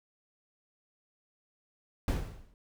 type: noise with exponential decay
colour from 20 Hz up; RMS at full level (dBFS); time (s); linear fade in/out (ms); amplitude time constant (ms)
brown; -24; 2.08-2.54; 1; 99
effects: none